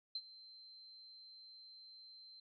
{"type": "tone with ADSR envelope", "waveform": "sine", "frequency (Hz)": 4109, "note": "C8", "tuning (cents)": -32, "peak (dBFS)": -37, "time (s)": [0.15, 2.4], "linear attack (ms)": 4, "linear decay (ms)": 52, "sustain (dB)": -18, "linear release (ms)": 4, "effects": []}